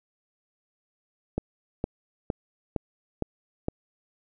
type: click train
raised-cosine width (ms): 2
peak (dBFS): -13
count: 6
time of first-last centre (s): 1.38-3.684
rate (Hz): 2.17
effects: none